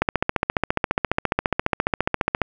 click train, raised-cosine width 0.5 ms, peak -3 dBFS, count 36, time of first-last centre 0.02-2.417 s, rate 14.6 Hz, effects none

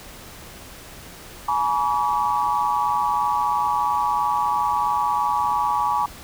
sine tone cluster, 843 / 966 / 1141 Hz, G#5 / B5 / C#6, +26 / -39 / +50 cents, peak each -23 dBFS, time 1.48-6.06 s, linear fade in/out 5 ms, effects pink hiss -41 dBFS RMS until 6.23 s

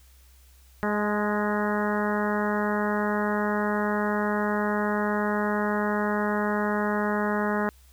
harmonic tone with a mistuned harmonic, 208.2 Hz, G#3, 5 cents sharp, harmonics 1 / 2 / 3 / 4 / 5 / 6 / 7 / 8 / 9, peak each -27 / -30 / -32 / -33 / -34 / -35 / -35 / -36 / -37 dBFS, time 0.83-7.69 s, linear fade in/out 0 ms, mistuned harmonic 4, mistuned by +22 cents, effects added 64 Hz sine -52 dBFS peak until 7.92 s + white hiss -60 dBFS RMS until 7.92 s

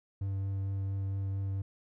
triangle tone with vibrato, 97.5 Hz, G2, 9 cents flat, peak -29 dBFS, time 0.21-1.62 s, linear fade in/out 5 ms, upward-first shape triangle, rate 4.4 Hz, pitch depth 11 cents each way, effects none

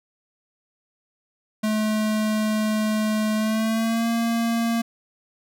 square tone with pitch glide, 215.3 to 230.8 Hz, A3 to A#3, -37 to -17 cents, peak -21 dBFS, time 1.63-4.82 s, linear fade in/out 10 ms, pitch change +120 cents, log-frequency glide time 3.36-4.08 s, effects none

